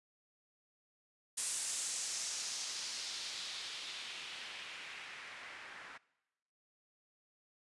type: noise with low-pass filter sweep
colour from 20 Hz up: blue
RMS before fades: -43 dBFS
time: 1.37-5.98 s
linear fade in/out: 10 ms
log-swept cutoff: 9000 to 1600 Hz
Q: 1.7
effects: noise-tail reverb RT60 1.0 s tail -22 dB re dry + resampled to 24000 Hz